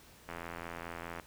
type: click train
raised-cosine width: 0.5 ms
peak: -26 dBFS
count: 78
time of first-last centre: 0.29-1.198 s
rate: 84.8 Hz
effects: pink hiss -58 dBFS RMS until 1.26 s